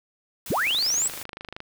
white noise, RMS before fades -37 dBFS, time 0.46-1.23 s, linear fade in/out 2 ms
sine linear sweep, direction up, 69.3 to 8030 Hz, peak -21 dBFS, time 0.5-1.08 s, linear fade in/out 5 ms
click train, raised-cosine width 0.3 ms, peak -20 dBFS, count 25, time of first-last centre 0.67-1.604 s, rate 25.7 Hz
effects none

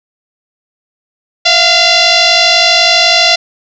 sine tone with frequency modulation, 662 Hz, E5, 7 cents sharp, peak -5 dBFS, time 1.45-3.36 s, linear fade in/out 10 ms, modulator 688 Hz, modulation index 7.1, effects none

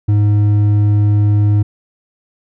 sine tone with hard clipping, 103.83 Hz, G#2, in tune, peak -10 dBFS, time 0.08-1.63 s, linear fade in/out 10 ms, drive 5 dB, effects none

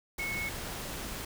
sine tone in noise, 2196 Hz, C#7, 17 cents flat, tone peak -33 dBFS, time 0.19-0.49 s, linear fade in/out 5 ms, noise pink, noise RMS -39 dBFS, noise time 0.18-1.25 s, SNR +3 dB, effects none

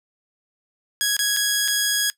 10% pulse tone with dropouts, 1661.2 Hz, G#6, in tune, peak -10 dBFS, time 1.01-2.1 s, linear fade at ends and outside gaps 0 ms, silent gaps 1.166-1.191 / 1.365-1.37 / 1.678-1.682 s, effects noise-tail reverb RT60 0.1 s tail -19 dB re dry

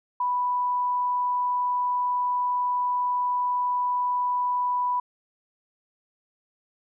sine tone, 987.8 Hz, B5, in tune, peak -22 dBFS, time 0.2-5 s, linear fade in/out 5 ms, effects none

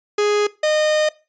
45% pulse tone pair in turn, 415.3 / 613.3 Hz, G#4 / D#5, 0 / -25 cents, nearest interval perfect fifth, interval 675 cents, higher second, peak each -15 dBFS, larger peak neither, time 0.18-0.47 / 0.63-1.09 s, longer second, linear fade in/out 5 ms, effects noise-tail reverb RT60 0.3 s tail -20 dB re dry + resampled to 16000 Hz

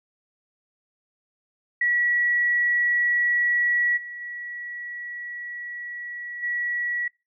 sine tone with level steps, 1932 Hz, B6, 39 cents flat, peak -19 / -34 / -32 / -24 dBFS, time 1.81-7.08 s, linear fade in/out 5 ms, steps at 3.96 / 4.2 / 6.42 s, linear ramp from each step 20 ms, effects noise-tail reverb RT60 0.3 s tail -26 dB re dry

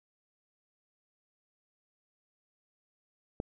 click, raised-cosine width 2 ms, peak -20 dBFS, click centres 3.401 s, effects none

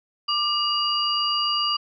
sine tone cluster, 1182 / 2867 / 4754 Hz, D6 / F7 / D8, +11 / +45 / +20 cents, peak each -25 dBFS, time 0.28-1.77 s, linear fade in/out 10 ms, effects none

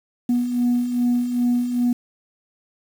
sine beating tone pair, 241.4 / 243.9 Hz, B3 / B3, -39 / -21 cents, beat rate 2.5 Hz, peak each -24 / -17 dBFS, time 0.29-1.93 s, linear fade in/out 5 ms, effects tanh soft clip ceiling -13 dBFS + 7-bit

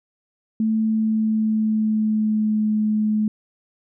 sine tone with pitch glide, 220 to 214 Hz, A3 to A3, 0 to -48 cents, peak -17 dBFS, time 0.6-3.28 s, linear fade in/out 2 ms, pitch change -48 cents, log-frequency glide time 0.8-2.71 s, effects none

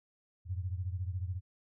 sine beating tone pair, 88.2 / 102.2 Hz, F2 / G#2, +18 / -27 cents, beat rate 14 Hz, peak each -35 / -39 dBFS, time 0.45-1.41 s, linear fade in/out 50 ms, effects none

